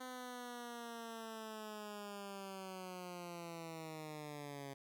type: linear sweep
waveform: 10% pulse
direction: down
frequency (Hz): 255.8 to 137.5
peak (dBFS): -38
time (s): 0-4.74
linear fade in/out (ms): 10
effects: none